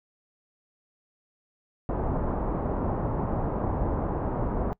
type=low-pass noise; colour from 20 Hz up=pink; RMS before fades=-28 dBFS; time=1.89-4.73 s; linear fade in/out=0 ms; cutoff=1000 Hz; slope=24 dB/octave; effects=noise-tail reverb RT60 0.1 s tail -24 dB re dry